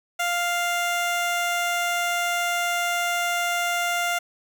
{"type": "tone", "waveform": "15% pulse", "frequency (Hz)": 698.5, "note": "F5", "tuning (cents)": 0, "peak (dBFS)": -16, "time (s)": [0.19, 4.19], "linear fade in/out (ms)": 10, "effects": ["9-bit"]}